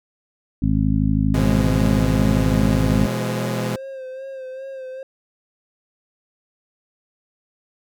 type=harmonic tone; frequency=52.6 Hz; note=G#1; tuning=23 cents sharp; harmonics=1 / 2 / 3 / 4 / 5; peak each=-22 / -22 / -22 / -22 / -22 dBFS; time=0.62-3.06 s; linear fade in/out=5 ms
type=chord; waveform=sawtooth; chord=E major; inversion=second; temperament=equal with one note detuned; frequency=123.47 / 168.96 / 207.7 Hz; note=B2 / E3 / G#3; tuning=0 / +43 / 0 cents; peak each=-21 / -25 / -22 dBFS; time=1.34-3.76 s; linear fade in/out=5 ms
type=tone with vibrato; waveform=triangle; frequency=528 Hz; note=C5; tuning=16 cents sharp; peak=-28 dBFS; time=1.38-5.03 s; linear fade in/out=2 ms; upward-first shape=sine; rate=2.5 Hz; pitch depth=41 cents each way
effects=none